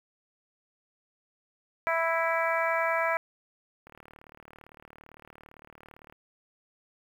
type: harmonic tone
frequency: 329.6 Hz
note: E4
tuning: in tune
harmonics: 2 / 3 / 4 / 5 / 6 / 7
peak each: -29 / -31 / -32 / -33 / -34 / -34 dBFS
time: 1.87-3.17 s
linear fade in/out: 0 ms
type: click train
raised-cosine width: 0.5 ms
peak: -34 dBFS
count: 86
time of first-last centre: 3.87-6.125 s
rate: 37.7 Hz
effects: 9-bit